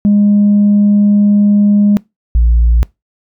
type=tone pair in turn; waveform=sine; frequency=205.3 / 57.76 Hz; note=G#3 / A#1; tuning=-20 / -15 cents; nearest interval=octave + minor seventh; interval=2195 cents; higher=first; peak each=-4 dBFS; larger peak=neither; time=0.05-1.97 / 2.35-2.83 s; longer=first; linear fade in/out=0 ms; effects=noise-tail reverb RT60 0.2 s tail -24 dB re dry + tanh soft clip ceiling -3 dBFS